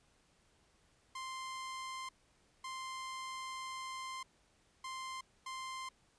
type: tone bursts at uneven times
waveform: sawtooth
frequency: 1046.5 Hz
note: C6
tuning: in tune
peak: -38 dBFS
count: 4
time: 1.15-2.09 / 2.64-4.23 / 4.84-5.21 / 5.46-5.89 s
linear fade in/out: 5 ms
effects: pink hiss -71 dBFS RMS until 6.18 s + resampled to 22050 Hz